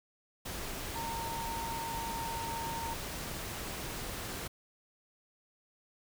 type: tone in noise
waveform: sine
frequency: 918 Hz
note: A#5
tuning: 27 cents flat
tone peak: -37 dBFS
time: 0.95-2.94 s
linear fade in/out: 10 ms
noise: pink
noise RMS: -40 dBFS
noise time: 0.45-4.48 s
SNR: 0 dB
effects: none